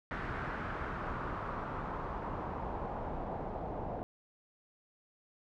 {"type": "noise with low-pass filter sweep", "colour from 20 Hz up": "pink", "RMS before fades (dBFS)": -39, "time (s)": [0.11, 4.03], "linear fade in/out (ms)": 0, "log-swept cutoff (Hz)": [1600, 700], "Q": 2.3, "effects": []}